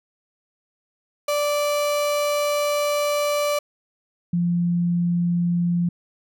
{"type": "tone pair in turn", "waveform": ["35% pulse", "sine"], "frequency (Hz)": [585, 173.56], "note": ["D5", "F3"], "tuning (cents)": [-7, -10], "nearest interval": "octave + major sixth", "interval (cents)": 2103, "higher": "first", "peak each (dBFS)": -18, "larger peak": "neither", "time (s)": [[1.28, 3.59], [4.33, 5.89]], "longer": "first", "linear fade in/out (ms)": 5, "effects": []}